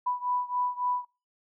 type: beating tone pair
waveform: sine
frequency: 987.8 / 991.4 Hz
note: B5 / B5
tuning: 0 / +6 cents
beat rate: 3.6 Hz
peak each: -29 / -31 dBFS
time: 0.06-1.05 s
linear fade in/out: 10 ms
effects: noise-tail reverb RT60 0.3 s tail -22 dB re dry